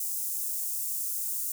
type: high-pass noise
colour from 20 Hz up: white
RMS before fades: -32 dBFS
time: 0-1.52 s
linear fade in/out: 2 ms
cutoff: 7200 Hz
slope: 24 dB/octave
effects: none